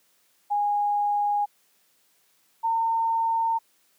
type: tone pair in turn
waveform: sine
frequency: 823 / 909.4 Hz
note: G#5 / A#5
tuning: -16 / -43 cents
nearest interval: major second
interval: 173 cents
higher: second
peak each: -21 dBFS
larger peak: neither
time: 0.5-1.46 / 2.63-3.59 s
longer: neither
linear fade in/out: 20 ms
effects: white hiss -65 dBFS RMS until 3.98 s + high-pass 150 Hz 12 dB/octave